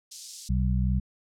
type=high-pass noise; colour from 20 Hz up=pink; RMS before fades=-39 dBFS; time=0.11-0.49 s; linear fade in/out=10 ms; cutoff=4800 Hz; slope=24 dB/octave
type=harmonic tone; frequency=63 Hz; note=B1; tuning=35 cents sharp; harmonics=1 / 2 / 3; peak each=-24 / -28 / -29 dBFS; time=0.49-1 s; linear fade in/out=10 ms
effects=low-pass 8000 Hz 12 dB/octave